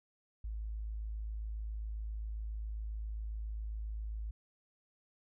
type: tone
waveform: sine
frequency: 53.7 Hz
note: A1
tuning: 41 cents flat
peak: -37 dBFS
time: 0.44-4.31 s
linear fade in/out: 5 ms
effects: none